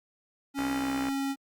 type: tone with pitch glide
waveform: square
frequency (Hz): 277.2 to 274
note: C#4 to C#4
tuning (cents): 0 to -20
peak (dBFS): -29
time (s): 0.54-1.36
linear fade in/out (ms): 50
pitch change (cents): -20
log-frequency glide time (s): 0.68-0.92
type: click train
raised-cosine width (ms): 0.5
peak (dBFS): -20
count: 33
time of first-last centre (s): 0.59-1.085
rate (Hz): 64.6
effects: Opus 48 kbps